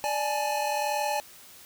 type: tone cluster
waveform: square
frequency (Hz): 590 / 836 / 877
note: D5 / G#5 / A5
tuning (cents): +8 / +11 / -6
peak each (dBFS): -32 / -29 / -35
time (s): 0.04-1.2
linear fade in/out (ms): 0
effects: white hiss -50 dBFS RMS until 1.65 s